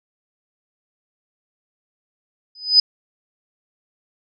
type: tone with exponential growth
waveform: sine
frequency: 5000 Hz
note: D#8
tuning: 8 cents sharp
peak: -5 dBFS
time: 2.55-2.8 s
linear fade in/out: 5 ms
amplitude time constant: 53 ms
effects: none